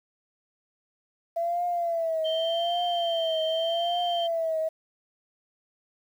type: tone with vibrato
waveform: sine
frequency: 670 Hz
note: E5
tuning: 28 cents sharp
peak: -24 dBFS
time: 1.36-4.69 s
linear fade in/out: 10 ms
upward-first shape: triangle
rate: 0.85 Hz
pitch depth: 99 cents each way
type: tone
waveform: sine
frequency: 3136 Hz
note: G7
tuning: in tune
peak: -30 dBFS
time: 2.24-4.28 s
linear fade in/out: 20 ms
effects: tanh soft clip ceiling -17 dBFS + 9-bit